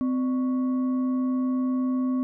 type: tone with frequency modulation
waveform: sine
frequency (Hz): 256.8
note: C4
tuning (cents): -32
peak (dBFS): -22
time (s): 0.01-2.23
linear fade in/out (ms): 0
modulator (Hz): 852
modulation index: 0.24
effects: none